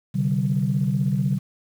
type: chord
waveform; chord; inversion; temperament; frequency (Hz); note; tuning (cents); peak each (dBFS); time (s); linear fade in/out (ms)
sine; C suspended second; none; equal with one note detuned; 130.81 / 146.83 / 191.41; C3 / D3 / G3; 0 / 0 / -41; -23; 0.14-1.39; 20
effects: tanh soft clip ceiling -11 dBFS + 8-bit

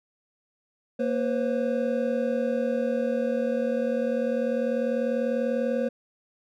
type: tone cluster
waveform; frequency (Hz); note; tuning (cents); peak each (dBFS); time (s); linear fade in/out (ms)
triangle; 233.9 / 497.8 / 538; A#3 / B4 / C5; +6 / +14 / +48; -26; 0.99-5.89; 10
effects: none

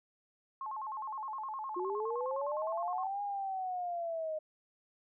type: tone with vibrato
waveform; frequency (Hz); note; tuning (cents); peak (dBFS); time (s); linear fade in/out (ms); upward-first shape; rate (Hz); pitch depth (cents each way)
sine; 963; B5; -44; -37; 0.61-3.07; 2; square; 9.7; 190
type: linear two-way sweep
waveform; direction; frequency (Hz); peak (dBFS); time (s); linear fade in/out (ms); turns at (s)
sine; up then down; 349.2 to 819 to 616; -34; 1.76-4.39; 10; 3.22
effects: none

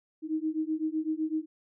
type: beating tone pair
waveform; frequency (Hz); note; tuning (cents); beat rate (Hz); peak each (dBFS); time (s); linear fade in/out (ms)
sine; 310.1 / 318; D#4 / D#4; -6 / +38; 7.9; -31; 0.22-1.46; 50
effects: none

